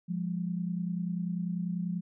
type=tone pair together; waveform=sine; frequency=174.61 / 204.8 Hz; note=F3 / G#3; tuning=0 / -24 cents; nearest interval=minor third; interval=276 cents; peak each=-31 / -36 dBFS; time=0.08-2.01 s; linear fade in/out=20 ms; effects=none